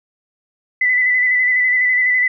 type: tone with vibrato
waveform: sine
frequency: 2000 Hz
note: B6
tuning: 21 cents sharp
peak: -12 dBFS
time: 0.81-2.28 s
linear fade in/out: 5 ms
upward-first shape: square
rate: 12 Hz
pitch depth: 24 cents each way
effects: none